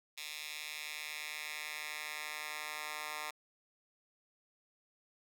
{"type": "tone with high-pass filter sweep", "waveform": "10% pulse", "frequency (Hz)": 151.5, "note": "D#3", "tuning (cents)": -46, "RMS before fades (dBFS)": -43, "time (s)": [0.17, 3.31], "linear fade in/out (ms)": 10, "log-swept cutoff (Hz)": [2900, 1300], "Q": 1.6, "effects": []}